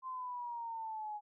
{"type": "exponential sweep", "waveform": "sine", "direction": "down", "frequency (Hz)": [1046.5, 830.6], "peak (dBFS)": -39, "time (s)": [0.02, 1.21], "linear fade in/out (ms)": 50, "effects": []}